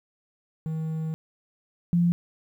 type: tone pair in turn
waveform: triangle / sine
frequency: 159 / 172.87 Hz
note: D#3 / F3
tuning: +38 / -17 cents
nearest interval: minor second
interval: 145 cents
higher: second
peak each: -25 / -18 dBFS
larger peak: second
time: 0.66-1.14 / 1.93-2.12 s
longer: first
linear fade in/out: 0 ms
effects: 10-bit